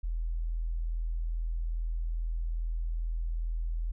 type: tone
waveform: sine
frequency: 41.2 Hz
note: E1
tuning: in tune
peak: -29 dBFS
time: 0.03-3.92 s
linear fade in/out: 10 ms
effects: none